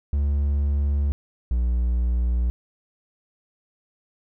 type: tone pair in turn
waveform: triangle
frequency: 71.4 / 60.04 Hz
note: D2 / B1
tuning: -48 / -48 cents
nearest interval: minor third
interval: 300 cents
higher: first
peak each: -17 dBFS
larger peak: neither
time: 0.13-1.12 / 1.51-2.5 s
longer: neither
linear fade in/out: 0 ms
effects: none